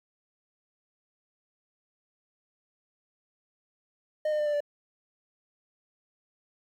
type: tone with pitch steps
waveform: triangle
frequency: 613 / 605.6 / 598.3 / 591.1 / 584 Hz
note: D#5 / D#5 / D5 / D5 / D5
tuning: -26 / -47 / +32 / +11 / -10 cents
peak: -23 dBFS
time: 4.25-4.605 s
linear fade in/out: 5 ms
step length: 71 ms
effects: 10-bit